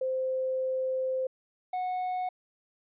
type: tone pair in turn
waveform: sine / triangle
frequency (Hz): 520 / 734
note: C5 / F#5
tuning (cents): -11 / -14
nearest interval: tritone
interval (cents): 597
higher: second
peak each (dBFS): -27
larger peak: neither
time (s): 0.01-1.27 / 1.73-2.29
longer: first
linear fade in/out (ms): 5
effects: resampled to 8000 Hz